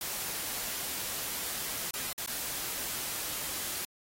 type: noise with dropouts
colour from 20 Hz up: white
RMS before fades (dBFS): -36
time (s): 0.01-3.85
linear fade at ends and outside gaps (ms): 2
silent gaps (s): 1.908-1.937 / 2.129-2.179 / 2.262-2.274
effects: AAC 48 kbps